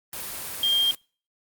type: tone in noise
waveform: sine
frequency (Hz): 3200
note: G7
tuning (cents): +35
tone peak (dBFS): -18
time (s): 0.63-0.91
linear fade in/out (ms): 2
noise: white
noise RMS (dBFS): -34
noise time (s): 0.13-0.95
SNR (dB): +13
effects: noise-tail reverb RT60 0.4 s tail -26 dB re dry + Opus 32 kbps